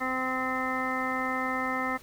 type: harmonic tone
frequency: 258.6 Hz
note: C4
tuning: 20 cents flat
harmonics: 1 / 2 / 3 / 4 / 5 / 7 / 8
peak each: -34 / -37 / -36 / -36 / -33 / -35 / -36 dBFS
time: 0-1.98 s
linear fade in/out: 20 ms
effects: pink hiss -52 dBFS RMS until 2.02 s